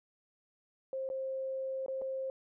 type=tone with dropouts; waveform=sine; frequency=530 Hz; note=C5; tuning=22 cents sharp; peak=-34 dBFS; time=0.93-2.3 s; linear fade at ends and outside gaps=1 ms; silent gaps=1.09-1.1 / 1.862-1.882 / 2.015-2.019 s; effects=none